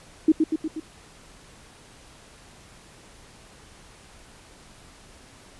sine tone with echo, 315.4 Hz, D#4, 24 cents sharp, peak -12 dBFS, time 0.28-0.32 s, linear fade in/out 5 ms, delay 120 ms, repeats 4, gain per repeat -4 dB, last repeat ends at 0.8 s, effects pink hiss -50 dBFS RMS until 5.59 s + resampled to 24000 Hz

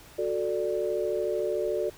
sine chord, D major, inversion first, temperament just, 367.1 / 440.5 / 587.3 Hz, F#4 / A4 / D5, -14 / +2 / 0 cents, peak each -30 dBFS, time 0.18-1.9 s, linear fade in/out 10 ms, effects pink hiss -51 dBFS RMS until 1.97 s

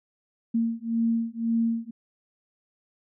sine beating tone pair, 228.4 / 230.3 Hz, A#3 / A#3, -35 / -21 cents, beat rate 1.9 Hz, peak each -26 dBFS, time 0.54-1.91 s, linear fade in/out 10 ms, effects none

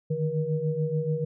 sine tone cluster, 149.8 / 156.7 / 478.2 Hz, D3 / D#3 / A#4, +35 / +13 / +44 cents, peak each -29 dBFS, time 0.1-1.25 s, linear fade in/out 10 ms, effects none

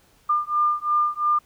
sine beating tone pair, 1200 / 1202.9 Hz, D6 / D6, +37 / +41 cents, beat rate 2.9 Hz, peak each -22 dBFS, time 0.29-1.39 s, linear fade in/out 10 ms, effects pink hiss -59 dBFS RMS until 1.45 s

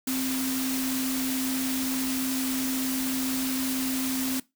sine tone in noise, 261.6 Hz, C4, in tune, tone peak -27 dBFS, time 0.07-4.4 s, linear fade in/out 5 ms, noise white, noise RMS -32 dBFS, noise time 0.07-4.4 s, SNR +2 dB, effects noise-tail reverb RT60 0.2 s tail -20 dB re dry

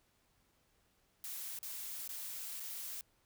blue noise with dropouts, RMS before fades -44 dBFS, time 1.24-3.01 s, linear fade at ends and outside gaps 1 ms, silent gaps 1.589-1.629 / 2.077-2.091 / 2.598-2.602 s, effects pink hiss -74 dBFS RMS until 3.25 s

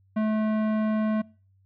sine tone with tanh clipping, 216.3 Hz, A3, 29 cents flat, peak -24 dBFS, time 0.16-1.22 s, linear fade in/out 10 ms, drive 16 dB, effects noise-tail reverb RT60 0.4 s tail -25 dB re dry + added 96 Hz sine -59 dBFS peak until 1.65 s

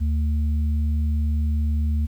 sine tone pair together, 75.2 / 225.6 Hz, D2 / A3, +42 / +44 cents, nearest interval octave + perfect fifth, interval 1902 cents, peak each -19 / -31 dBFS, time 0-2.07 s, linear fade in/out 20 ms, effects 9-bit

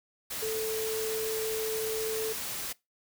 sine tone in noise, 440 Hz, A4, in tune, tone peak -30 dBFS, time 0.42-2.33 s, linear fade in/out 10 ms, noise white, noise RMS -36 dBFS, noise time 0.3-2.73 s, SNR +3 dB, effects noise-tail reverb RT60 0.2 s tail -21 dB re dry

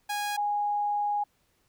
sawtooth / sine tone pair in turn, 825 / 825 Hz, G#5 / G#5, -12 / -12 cents, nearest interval unison, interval 0 cents, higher neither, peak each -25 dBFS, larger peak neither, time 0.09-0.37 / 0.37-1.24 s, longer second, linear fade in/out 10 ms, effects pink hiss -70 dBFS RMS until 1.68 s

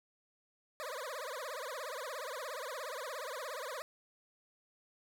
20% pulse tone with vibrato, 554.4 Hz, C#5, in tune, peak -35 dBFS, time 0.8-3.82 s, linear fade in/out 0 ms, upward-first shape triangle, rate 17 Hz, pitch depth 290 cents each way, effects none

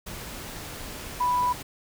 sine tone in noise, 987.8 Hz, B5, in tune, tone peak -21 dBFS, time 1.2-1.53 s, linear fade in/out 10 ms, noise pink, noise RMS -38 dBFS, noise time 0.06-1.63 s, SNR +14 dB, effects none

